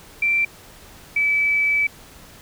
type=tone pair in turn; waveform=sine; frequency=2349 / 2302 Hz; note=D7 / D7; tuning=0 / -35 cents; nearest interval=unison; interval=35 cents; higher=first; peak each=-16 dBFS; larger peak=neither; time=0.22-0.45 / 1.16-1.87 s; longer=second; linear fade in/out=5 ms; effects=pink hiss -45 dBFS RMS until 2.41 s